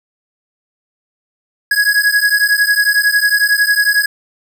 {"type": "beating tone pair", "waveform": "square", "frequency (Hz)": [1661.2, 1672.2], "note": ["G#6", "G#6"], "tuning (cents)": [0, 11], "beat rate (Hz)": 11, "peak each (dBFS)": -14, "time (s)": [1.71, 4.06], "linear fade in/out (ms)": 5, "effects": []}